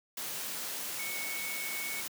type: tone in noise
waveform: sine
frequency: 2217 Hz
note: C#7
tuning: in tune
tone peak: -38 dBFS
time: 0.99-2.01 s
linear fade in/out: 5 ms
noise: white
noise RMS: -38 dBFS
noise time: 0.17-2.08 s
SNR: -3 dB
effects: high-pass 150 Hz 12 dB/octave